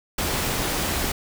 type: noise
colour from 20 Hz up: pink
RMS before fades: -25 dBFS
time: 0.18-1.12 s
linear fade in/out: 5 ms
effects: none